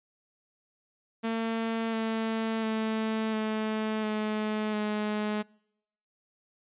sawtooth tone with pitch steps, 226.4 / 223.3 / 220.2 / 217.2 / 214.2 / 211.2 Hz, A3 / A3 / A3 / A3 / A3 / G#3, +50 / +26 / +2 / -22 / -46 / +29 cents, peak -24 dBFS, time 1.23-5.43 s, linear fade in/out 20 ms, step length 700 ms, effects noise-tail reverb RT60 0.8 s tail -26 dB re dry + resampled to 8000 Hz

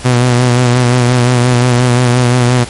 sawtooth tone with vibrato, 123.47 Hz, B2, in tune, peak -3 dBFS, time 0.04-2.65 s, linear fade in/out 20 ms, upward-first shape sine, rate 5.7 Hz, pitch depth 40 cents each way, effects pink hiss -28 dBFS RMS until 2.69 s + MP3 48 kbps

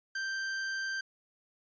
45% pulse tone, 1568 Hz, G6, in tune, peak -33 dBFS, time 0.15-1.01 s, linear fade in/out 5 ms, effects resampled to 16000 Hz

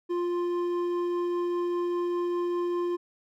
triangle tone pair together, 350.5 / 1046.5 Hz, F4 / C6, +6 / 0 cents, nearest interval octave + perfect fifth, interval 1894 cents, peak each -24 / -36 dBFS, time 0.09-2.97 s, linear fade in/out 20 ms, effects none

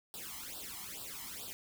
white noise with flanger, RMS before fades -45 dBFS, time 0.14-1.53 s, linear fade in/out 0 ms, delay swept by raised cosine 0.23 to 0.99 ms, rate 2.3 Hz, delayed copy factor +0.9, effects none

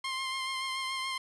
15% pulse tone with vibrato, 1055 Hz, C6, 14 cents sharp, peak -26 dBFS, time 0.04-1.18 s, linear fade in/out 5 ms, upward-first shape sine, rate 7 Hz, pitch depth 21 cents each way, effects resampled to 22050 Hz + 9-bit

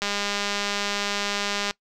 click train, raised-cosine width 0.2 ms, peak -9 dBFS, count 344, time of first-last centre 0.02-1.71 s, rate 203 Hz, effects noise-tail reverb RT60 0.1 s tail -22 dB re dry

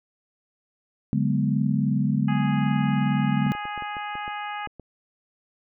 sine chord, G# half-diminished seventh, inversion second, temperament equal with one note detuned, 143.98 / 185 / 207.7 / 246.9 Hz, D3 / F#3 / G#3 / B3, -34 / 0 / 0 / 0 cents, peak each -24 / -29 / -24 / -27 dBFS, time 1.13-3.52 s, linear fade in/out 0 ms
harmonic tone, 415.3 Hz, G#4, in tune, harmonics 2 / 3 / 4 / 5 / 6 / 7, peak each -32 / -36 / -38 / -40 / -42 / -43 dBFS, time 2.28-4.67 s, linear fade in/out 5 ms
clicks, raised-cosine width 2 ms, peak -27 dBFS, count 10, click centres 3.465 / 3.551 / 3.654 / 3.777 / 3.823 / 3.968 / 4.154 / 4.279 / 4.673 / 4.797 s
effects none

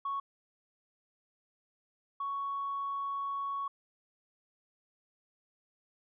sine tone pair in turn, 1108.7 / 1112.9 Hz, C#6 / C#6, 0 / +6 cents, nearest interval unison, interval 6 cents, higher second, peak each -31 / -32 dBFS, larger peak first, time 0.05-0.2 / 2.2-3.68 s, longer second, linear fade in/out 5 ms, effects tanh soft clip ceiling -28 dBFS

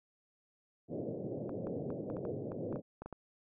white band-pass noise, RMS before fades -40 dBFS, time 0.88-2.82 s, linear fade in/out 50 ms, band 100 to 570 Hz, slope 48 dB/octave
clicks, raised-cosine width 1 ms, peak -30 dBFS, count 12, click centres 1.494 / 1.67 / 1.904 / 2.101 / 2.168 / 2.252 / 2.519 / 2.727 / 2.759 / 3.02 / 3.06 / 3.127 s
effects none

